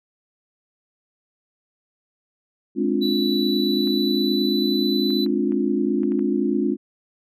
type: chord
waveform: sine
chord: D half-diminished seventh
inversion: second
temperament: just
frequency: 211.4 / 264.3 / 293.7 / 352.4 Hz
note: Ab3 / C4 / D4 / F4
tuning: +31 / +18 / 0 / +16 cents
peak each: -24 dBFS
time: 2.75-6.77 s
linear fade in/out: 50 ms
type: tone with pitch glide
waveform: triangle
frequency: 3951 to 3990 Hz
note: B7 to B7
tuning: 0 to +17 cents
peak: -24 dBFS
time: 3.01-5.26 s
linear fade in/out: 20 ms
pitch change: +17 cents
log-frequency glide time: 3.43-4.99 s
type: clicks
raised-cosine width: 0.5 ms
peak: -29 dBFS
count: 7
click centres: 3.874 / 5.104 / 5.263 / 5.521 / 6.033 / 6.12 / 6.193 s
effects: none